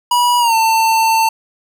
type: tone with pitch glide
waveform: square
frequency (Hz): 971 to 895.6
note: B5 to A5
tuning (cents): -30 to +30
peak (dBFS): -11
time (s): 0.11-1.29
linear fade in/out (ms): 5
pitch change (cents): -140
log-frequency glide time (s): 0.39-0.55
effects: none